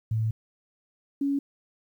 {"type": "tone pair in turn", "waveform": "sine", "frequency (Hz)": [110.8, 279.9], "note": ["A2", "C#4"], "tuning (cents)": [13, 17], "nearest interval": "octave + major third", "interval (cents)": 1604, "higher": "second", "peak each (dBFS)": -23, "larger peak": "neither", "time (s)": [[0.11, 0.31], [1.21, 1.39]], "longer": "first", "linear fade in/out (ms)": 5, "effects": ["10-bit"]}